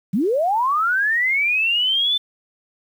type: linear sweep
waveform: sine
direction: up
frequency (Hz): 164.81 to 3551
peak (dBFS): -16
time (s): 0.13-2.18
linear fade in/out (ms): 10
effects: 8-bit